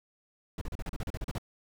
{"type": "noise bursts", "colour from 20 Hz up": "brown", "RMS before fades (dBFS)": -34, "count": 12, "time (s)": [0.58, 1.383], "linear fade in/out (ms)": 2, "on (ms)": 33, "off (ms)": 37, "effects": []}